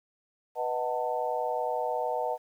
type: chord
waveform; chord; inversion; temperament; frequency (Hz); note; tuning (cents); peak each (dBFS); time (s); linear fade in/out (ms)
sine; B dominant seventh; none; equal with one note detuned; 493.9 / 622.3 / 740 / 890.7; B4 / D#5 / F#5 / A5; 0 / 0 / 0 / +21; -33; 0.55-2.38; 50
effects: 10-bit